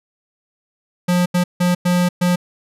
square tone bursts at uneven times, 177.9 Hz, F3, 32 cents sharp, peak -14 dBFS, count 5, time 1.08-1.26 / 1.34-1.44 / 1.6-1.75 / 1.85-2.09 / 2.21-2.36 s, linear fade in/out 10 ms, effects resampled to 32000 Hz

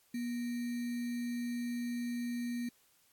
sine tone with sample-and-hold, 240.5 Hz, B3, 46 cents flat, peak -34 dBFS, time 0.14-2.69 s, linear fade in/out 5 ms, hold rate 2100 Hz, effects white hiss -69 dBFS RMS until 3.12 s + AAC 64 kbps

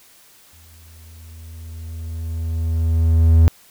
triangle tone with exponential growth, 81.6 Hz, E2, 17 cents flat, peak -5 dBFS, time 0.53-3.48 s, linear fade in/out 0 ms, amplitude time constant 640 ms, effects white hiss -50 dBFS RMS until 3.7 s

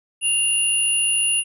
sine tone pair together, 2794 / 9957 Hz, F7 / D#9, 0 / 0 cents, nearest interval octave + minor seventh, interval 2200 cents, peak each -19 dBFS, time 0.21-1.44 s, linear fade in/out 50 ms, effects tanh soft clip ceiling -10 dBFS

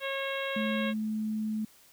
harmonic tone, 545 Hz, C#5, 29 cents flat, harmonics 1 / 2 / 3 / 4 / 5 / 6 / 7, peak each -34 / -40 / -38 / -39 / -40 / -42 / -44 dBFS, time 0-0.94 s, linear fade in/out 50 ms
sine tone, 216.3 Hz, A3, 29 cents flat, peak -29 dBFS, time 0.56-1.65 s, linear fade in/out 5 ms
effects white hiss -59 dBFS RMS until 1.92 s

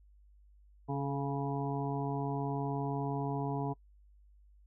harmonic tone with a mistuned harmonic, 139.3 Hz, C#3, 9 cents sharp, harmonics 1 / 2 / 3 / 5 / 6 / 7, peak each -35 / -38 / -40 / -42 / -43 / -43 dBFS, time 0.88-3.74 s, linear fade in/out 20 ms, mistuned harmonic 3, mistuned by +24 cents, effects noise-tail reverb RT60 0.1 s tail -25 dB re dry + added 50 Hz sine -58 dBFS peak until 4.66 s

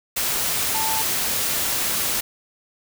sine tone in noise, 885 Hz, A5, 10 cents sharp, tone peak -25 dBFS, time 0.74-1.02 s, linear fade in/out 10 ms, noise white, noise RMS -23 dBFS, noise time 0.16-2.21 s, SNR -5 dB, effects none

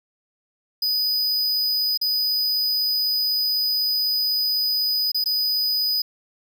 square tone with dropouts, 4978 Hz, D#8, in tune, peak -20 dBFS, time 0.82-6.02 s, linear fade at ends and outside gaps 5 ms, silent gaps 1.975-2.013 / 5.118-5.145 / 5.241-5.258 s, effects none

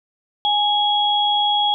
sine tone pair together, 830.6 / 3322 Hz, G#5 / G#7, 0 / 0 cents, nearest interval 2 octaves, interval 2400 cents, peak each -18 dBFS, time 0.45-1.74 s, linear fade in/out 0 ms, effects none

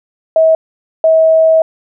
sine tone bursts at uneven times, 643 Hz, E5, 43 cents flat, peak -5 dBFS, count 2, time 0.36-0.55 / 1.04-1.62 s, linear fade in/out 2 ms, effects none

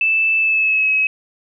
sine tone with pitch glide, 2637 to 2560 Hz, E7 to D#7, 0 to +49 cents, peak -13 dBFS, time 0.01-1.07 s, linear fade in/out 2 ms, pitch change -51 cents, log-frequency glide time 0.38-0.91 s, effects none

